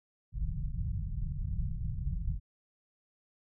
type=low-pass noise; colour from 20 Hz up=pink; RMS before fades=-34 dBFS; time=0.32-2.4 s; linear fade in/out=50 ms; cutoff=160 Hz; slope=48 dB/octave; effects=none